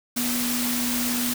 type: tone in noise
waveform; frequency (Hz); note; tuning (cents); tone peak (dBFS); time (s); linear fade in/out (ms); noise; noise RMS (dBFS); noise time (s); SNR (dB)
sine; 243.2; B3; -26; -26; 0.16-1.34; 10; white; -27; 0.16-1.34; -2
effects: none